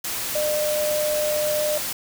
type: tone in noise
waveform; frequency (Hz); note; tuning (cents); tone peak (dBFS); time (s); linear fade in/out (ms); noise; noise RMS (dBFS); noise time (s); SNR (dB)
sine; 603; D5; +46; -21; 0.35-1.78; 5; white; -28; 0.04-1.93; +4
effects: none